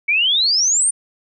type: exponential sweep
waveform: sine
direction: up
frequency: 2242 to 9300 Hz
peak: -13 dBFS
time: 0.08-0.91 s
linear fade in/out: 10 ms
effects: none